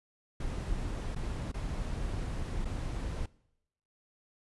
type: noise with dropouts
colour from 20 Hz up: brown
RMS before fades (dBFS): -35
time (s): 0.4-3.26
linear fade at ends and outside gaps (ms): 5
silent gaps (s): 1.15-1.16 / 1.518-1.541 / 2.648-2.653
effects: noise-tail reverb RT60 0.8 s tail -22 dB re dry + resampled to 24000 Hz